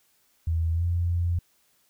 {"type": "tone with pitch glide", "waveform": "sine", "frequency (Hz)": [82.1, 86.43], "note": ["E2", "F2"], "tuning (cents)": [-6, -17], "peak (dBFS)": -22, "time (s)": [0.47, 1.39], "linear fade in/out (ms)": 5, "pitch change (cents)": 89, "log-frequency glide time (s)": [0.73, 0.84], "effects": ["white hiss -66 dBFS RMS until 1.89 s"]}